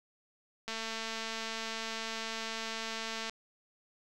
click train, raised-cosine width 0.2 ms, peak -21 dBFS, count 587, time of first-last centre 0.68-3.296 s, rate 224 Hz, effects none

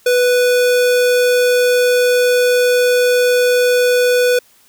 square tone, 493.9 Hz, B4, in tune, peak -11 dBFS, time 0.06-4.39 s, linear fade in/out 5 ms, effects white hiss -51 dBFS RMS until 4.68 s

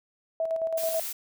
sine tone with tremolo, 651 Hz, E5, 22 cents flat, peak -24 dBFS, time 0.4-1 s, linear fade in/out 2 ms, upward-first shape square, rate 9.2 Hz, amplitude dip 45%
blue noise, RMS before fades -34 dBFS, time 0.77-1.13 s, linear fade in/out 10 ms
effects none

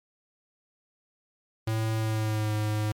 square tone with pitch glide, 110.8 to 106.66 Hz, A2 to G#2, +13 to +47 cents, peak -26 dBFS, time 1.67-2.92 s, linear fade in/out 5 ms, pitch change -66 cents, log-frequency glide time 1.96-2.52 s, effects MP3 96 kbps

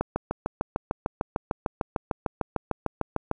click train, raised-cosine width 1 ms, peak -11 dBFS, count 23, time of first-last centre 0.01-3.313 s, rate 6.66 Hz, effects none

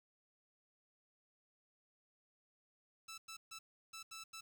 10% pulse tone bursts at uneven times, 1318.5 Hz, E6, in tune, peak -40 dBFS, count 6, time 3.08-3.18 / 3.28-3.37 / 3.51-3.59 / 3.93-4.03 / 4.11-4.24 / 4.33-4.41 s, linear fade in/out 10 ms, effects 11-bit

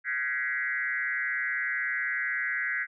sine tone with frequency modulation, 1792 Hz, A6, 31 cents sharp, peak -27 dBFS, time 0.04-2.87 s, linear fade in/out 50 ms, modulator 130 Hz, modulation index 2.3, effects none

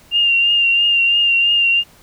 sine tone with vibrato, 2792 Hz, F7, 1 cent flat, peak -11 dBFS, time 0.11-1.84 s, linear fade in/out 50 ms, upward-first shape triangle, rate 3 Hz, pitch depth 34 cents each way, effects pink hiss -48 dBFS RMS until 2.02 s

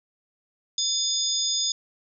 sine tone cluster, 3562 / 4988 / 6680 Hz, A7 / D#8 / G#8, +21 / +3 / +9 cents, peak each -27 dBFS, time 0.78-1.72 s, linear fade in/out 2 ms, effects none

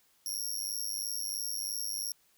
20% pulse tone with amplitude modulation, 5588 Hz, F8, in tune, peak -24 dBFS, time 0.26-2.12 s, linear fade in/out 2 ms, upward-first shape sine, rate 103 Hz, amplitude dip 100%, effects white hiss -68 dBFS RMS until 2.37 s

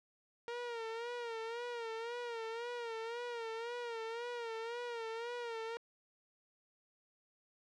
sawtooth tone with vibrato, 466.2 Hz, A#4, in tune, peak -36 dBFS, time 0.48-5.77 s, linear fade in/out 0 ms, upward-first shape sine, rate 1.9 Hz, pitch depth 72 cents each way, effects low-pass 4000 Hz 12 dB/octave

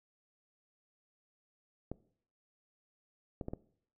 clicks, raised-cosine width 2 ms, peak -25 dBFS, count 4, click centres 1.916 / 3.412 / 3.484 / 3.535 s, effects noise-tail reverb RT60 0.6 s tail -20 dB re dry

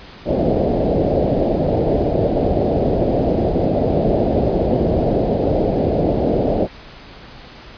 white low-pass noise, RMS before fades -17 dBFS, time 0.25-6.68 s, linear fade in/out 50 ms, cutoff 680 Hz, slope 48 dB/octave, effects pink hiss -39 dBFS RMS until 7.77 s + resampled to 11025 Hz

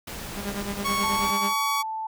pink noise, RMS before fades -36 dBFS, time 0.07-1.31 s, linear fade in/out 5 ms
sawtooth tone with tremolo, 201.3 Hz, G3, 46 cents sharp, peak -23 dBFS, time 0.35-1.54 s, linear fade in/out 50 ms, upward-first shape sine, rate 9.3 Hz, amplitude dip 75%
sawtooth tone with pitch glide, 1108.7 to 1128.1 Hz, C#6 to C#6, 0 to +30 cents, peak -20 dBFS, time 0.84-1.83 s, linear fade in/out 20 ms, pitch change +30 cents, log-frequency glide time 1.14-1.28 s
sine tone, 880 Hz, A5, in tune, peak -28 dBFS, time 1.03-2.07 s, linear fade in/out 5 ms
effects none

